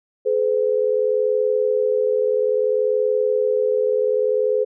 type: tone pair together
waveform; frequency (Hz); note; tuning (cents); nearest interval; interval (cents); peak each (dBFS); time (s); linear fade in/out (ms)
sine; 426.4 / 507; G#4 / B4; +46 / +45; minor third; 299; -19; 0.25-4.65; 20
effects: none